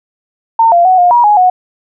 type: tone with pitch steps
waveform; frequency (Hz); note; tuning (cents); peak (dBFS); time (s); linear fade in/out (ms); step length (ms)
sine; 908 / 691 / 744 / 711 / 958 / 834 / 733; A#5 / F5 / F#5 / F5 / A#5 / G#5 / F#5; -46 / -19 / +9 / +31 / +47 / +7 / -16; -4; 0.59-1.5; 5; 130
effects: none